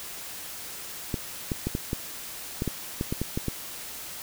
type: clicks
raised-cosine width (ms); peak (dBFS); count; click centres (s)
3; -14; 12; 1.142 / 1.518 / 1.67 / 1.751 / 1.931 / 2.621 / 2.677 / 3.011 / 3.125 / 3.216 / 3.375 / 3.483
effects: white hiss -39 dBFS RMS until 4.22 s